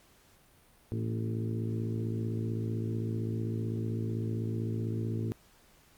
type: harmonic tone with a mistuned harmonic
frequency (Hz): 55.7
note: A1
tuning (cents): +22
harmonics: 2 / 3 / 4 / 5 / 6 / 7 / 8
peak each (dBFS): -32 / -43 / -38 / -45 / -41 / -44 / -47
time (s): 0.92-5.32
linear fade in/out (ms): 0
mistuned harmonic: 4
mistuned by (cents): +52
effects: pink hiss -62 dBFS RMS until 5.97 s + Opus 48 kbps